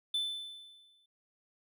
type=tone with exponential decay; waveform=triangle; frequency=3520 Hz; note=A7; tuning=in tune; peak=-27 dBFS; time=0.14-1.06 s; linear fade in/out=5 ms; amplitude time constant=200 ms; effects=none